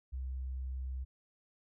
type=tone; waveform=sine; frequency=64.8 Hz; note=C2; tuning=16 cents flat; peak=-36 dBFS; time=0.12-1.05 s; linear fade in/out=20 ms; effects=none